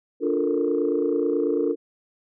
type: chord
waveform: sine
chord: Bb major seventh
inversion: first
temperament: just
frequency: 291.4 / 349.6 / 437 / 466.2 Hz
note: D4 / F4 / A4 / Bb4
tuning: -13 / +2 / -12 / 0 cents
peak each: -25 dBFS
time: 0.2-1.76 s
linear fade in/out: 50 ms
effects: tanh soft clip ceiling -12 dBFS